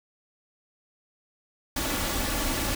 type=noise with comb filter; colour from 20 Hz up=pink; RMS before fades=-28 dBFS; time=1.76-2.75 s; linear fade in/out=5 ms; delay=3.5 ms; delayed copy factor=+0.55; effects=none